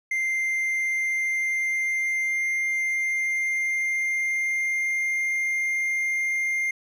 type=tone with pitch glide; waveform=triangle; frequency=2093 to 2109 Hz; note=C7 to C7; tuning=0 to +13 cents; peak=-21 dBFS; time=0.11-6.71 s; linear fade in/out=5 ms; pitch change=+13 cents; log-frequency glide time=0.48-5.11 s; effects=none